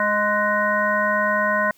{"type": "harmonic tone with a mistuned harmonic", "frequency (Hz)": 207.7, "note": "G#3", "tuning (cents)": 0, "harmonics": [1, 3, 5, 7, 9], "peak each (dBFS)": [-29, -23, -23, -23, -24], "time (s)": [0, 1.71], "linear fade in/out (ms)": 2, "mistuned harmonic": 7, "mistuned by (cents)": 40, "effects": ["white hiss -57 dBFS RMS until 1.77 s"]}